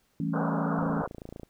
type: chord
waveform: sine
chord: A dominant seventh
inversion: second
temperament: equal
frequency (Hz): 164.81 / 196 / 220 / 277.2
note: E3 / G3 / A3 / C#4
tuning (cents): 0 / 0 / 0 / 0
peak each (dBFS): -30 / -36 / -34 / -32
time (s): 0.2-1.02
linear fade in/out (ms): 2
type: band-pass noise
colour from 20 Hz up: pink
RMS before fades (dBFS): -33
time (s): 0.33-1.07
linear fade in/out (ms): 10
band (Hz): 410 to 1500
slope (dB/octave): 96
type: click train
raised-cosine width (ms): 2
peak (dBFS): -27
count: 19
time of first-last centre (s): 0.79-1.433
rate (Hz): 28
effects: pink hiss -69 dBFS RMS until 1.49 s